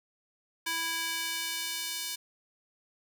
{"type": "tone with high-pass filter sweep", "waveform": "square", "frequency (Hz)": 329.6, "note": "E4", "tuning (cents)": 0, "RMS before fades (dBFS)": -34, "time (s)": [0.66, 2.16], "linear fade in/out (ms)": 10, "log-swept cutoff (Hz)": [1500, 3800], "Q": 0.85, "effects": []}